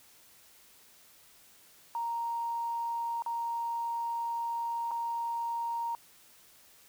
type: tone with dropouts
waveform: triangle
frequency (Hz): 932.3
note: A#5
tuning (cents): 0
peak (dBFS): -27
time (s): 1.95-5.95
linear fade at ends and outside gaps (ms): 1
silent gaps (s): 3.222-3.262 / 4.91-4.915
effects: tanh soft clip ceiling -29 dBFS + white hiss -59 dBFS RMS until 6.88 s